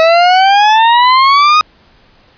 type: exponential sweep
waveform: 40% pulse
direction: up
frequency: 641 to 1256 Hz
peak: -4 dBFS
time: 0-1.61 s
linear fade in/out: 0 ms
effects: pink hiss -47 dBFS RMS until 2.37 s + resampled to 11025 Hz